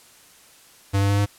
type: tone with pitch steps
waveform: square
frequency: 98.8 / 99.77 / 100.76 / 101.75 Hz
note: G2 / G2 / G2 / G#2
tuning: +14 / +31 / +48 / -35 cents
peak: -18 dBFS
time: 0.93-1.262 s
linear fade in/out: 20 ms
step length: 83 ms
effects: white hiss -51 dBFS RMS until 1.38 s + low-pass 12000 Hz 12 dB/octave